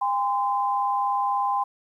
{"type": "tone pair together", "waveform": "sine", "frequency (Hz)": [806.4, 1030], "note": ["G5", "C6"], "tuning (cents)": [49, -28], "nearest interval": "major third", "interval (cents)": 423, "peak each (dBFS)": -24, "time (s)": [0.01, 1.64], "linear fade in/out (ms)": 10, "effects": ["10-bit"]}